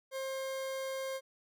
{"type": "tone", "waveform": "40% pulse", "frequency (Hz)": 532, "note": "C5", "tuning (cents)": 29, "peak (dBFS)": -35, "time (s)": [0.11, 1.21], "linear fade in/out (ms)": 50, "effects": []}